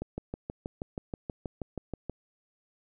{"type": "click train", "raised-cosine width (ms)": 2, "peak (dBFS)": -21, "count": 14, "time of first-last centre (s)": [0.02, 2.097], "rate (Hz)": 6.26, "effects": []}